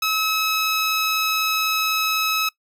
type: tone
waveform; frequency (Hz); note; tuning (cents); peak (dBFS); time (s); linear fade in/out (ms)
15% pulse; 1288; E6; -41; -13; 0.02-2.49; 5
effects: noise-tail reverb RT60 0.1 s tail -22 dB re dry